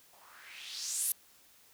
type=noise with low-pass filter sweep; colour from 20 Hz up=violet; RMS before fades=-39 dBFS; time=0.13-1.12 s; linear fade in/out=2 ms; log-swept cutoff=720 to 12000 Hz; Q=3.1; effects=white hiss -62 dBFS RMS until 1.73 s